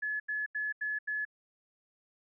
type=tone bursts; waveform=sine; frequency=1709 Hz; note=G#6; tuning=49 cents sharp; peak=-31 dBFS; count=5; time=0.02-1.252 s; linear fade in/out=10 ms; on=180 ms; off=83 ms; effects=none